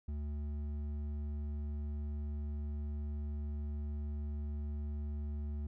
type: tone with hard clipping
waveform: triangle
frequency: 73.42 Hz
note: D2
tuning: in tune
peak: -38 dBFS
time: 0.08-5.67 s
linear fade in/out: 5 ms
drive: 11 dB
effects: none